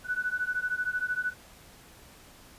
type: beating tone pair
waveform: sine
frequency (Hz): 1480 / 1493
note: F#6 / F#6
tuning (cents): 0 / +15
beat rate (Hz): 13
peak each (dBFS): -31 / -31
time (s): 0.04-1.34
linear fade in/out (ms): 50
effects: pink hiss -53 dBFS RMS until 2.58 s + resampled to 32000 Hz